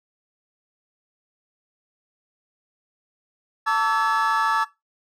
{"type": "tone cluster", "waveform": "triangle", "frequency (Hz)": [892, 1144, 1317, 1708], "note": ["A5", "D6", "E6", "G#6"], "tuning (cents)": [23, -46, -2, 48], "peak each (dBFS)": -21, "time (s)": [3.66, 4.65], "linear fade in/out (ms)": 20, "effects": ["noise-tail reverb RT60 0.2 s tail -19 dB re dry", "tanh soft clip ceiling -11 dBFS"]}